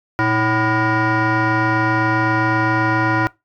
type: tone with frequency modulation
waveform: sine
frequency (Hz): 554.4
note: C#5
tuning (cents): 0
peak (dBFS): -12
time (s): 0.19-3.27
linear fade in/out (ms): 0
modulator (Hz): 438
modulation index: 2.8
effects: noise-tail reverb RT60 0.2 s tail -23 dB re dry + tanh soft clip ceiling -12 dBFS